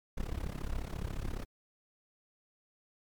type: noise with amplitude modulation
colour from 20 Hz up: brown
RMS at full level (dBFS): -33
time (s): 0.17-1.45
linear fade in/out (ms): 10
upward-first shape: sine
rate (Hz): 34.4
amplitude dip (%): 90
effects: MP3 96 kbps